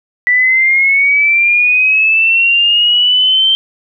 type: linear sweep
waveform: sine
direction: up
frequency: 1963 to 3136 Hz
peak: -7 dBFS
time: 0.27-3.55 s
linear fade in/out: 0 ms
effects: none